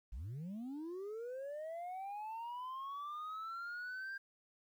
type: linear sweep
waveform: sine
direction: up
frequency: 45.88 to 1600 Hz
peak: -39 dBFS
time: 0.12-4.18 s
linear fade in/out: 10 ms
effects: tanh soft clip ceiling -41 dBFS + 12-bit